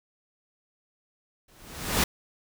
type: noise with exponential growth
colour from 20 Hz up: pink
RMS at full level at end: -20 dBFS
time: 1.48-2.04 s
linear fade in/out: 5 ms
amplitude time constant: 120 ms
effects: none